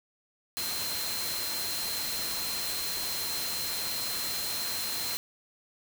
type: tone in noise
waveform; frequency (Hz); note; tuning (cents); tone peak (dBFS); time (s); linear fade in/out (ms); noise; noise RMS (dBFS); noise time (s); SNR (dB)
sine; 4137; C8; -20; -35; 0.57-5.17; 0; white; -34; 0.57-5.17; -4
effects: none